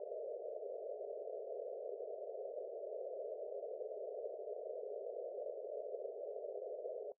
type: band-pass noise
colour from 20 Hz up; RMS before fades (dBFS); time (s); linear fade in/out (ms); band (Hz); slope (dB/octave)
pink; -45; 0-7.12; 2; 410 to 650; 96
effects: noise-tail reverb RT60 0.1 s tail -18 dB re dry